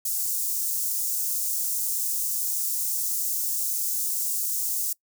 white high-pass noise, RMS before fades -27 dBFS, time 0.05-4.93 s, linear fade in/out 5 ms, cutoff 6300 Hz, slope 24 dB/octave, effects noise-tail reverb RT60 0.1 s tail -23 dB re dry

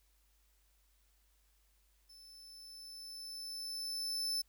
40% pulse tone with level ramp, 5274 Hz, E8, in tune, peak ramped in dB -55 to -32 dBFS, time 2.09-4.42 s, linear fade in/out 10 ms, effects added 50 Hz sine -70 dBFS peak until 4.48 s + white hiss -75 dBFS RMS until 4.48 s

